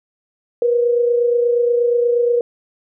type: tone pair together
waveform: sine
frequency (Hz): 477.1 / 505.5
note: A#4 / B4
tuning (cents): +40 / +40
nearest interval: minor second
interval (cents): 100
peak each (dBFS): -13 / -23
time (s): 0.62-2.41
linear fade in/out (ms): 2
effects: none